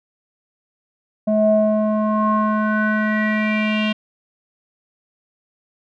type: tone with low-pass filter sweep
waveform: square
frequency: 214.1 Hz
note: A3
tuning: 47 cents flat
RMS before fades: -18 dBFS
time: 1.27-3.93 s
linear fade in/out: 10 ms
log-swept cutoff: 560 to 3000 Hz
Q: 5.8
effects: none